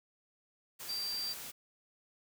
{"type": "tone in noise", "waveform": "sine", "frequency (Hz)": 4700, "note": "D8", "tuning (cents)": 1, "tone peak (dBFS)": -35, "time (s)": [0.88, 1.34], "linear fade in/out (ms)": 20, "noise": "white", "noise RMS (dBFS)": -45, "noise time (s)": [0.79, 1.52], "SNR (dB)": 7, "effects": []}